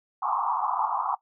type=band-pass noise; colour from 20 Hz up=white; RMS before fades=-27 dBFS; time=0.22-1.15 s; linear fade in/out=5 ms; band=750 to 1200 Hz; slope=96 dB/octave; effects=noise-tail reverb RT60 0.1 s tail -18 dB re dry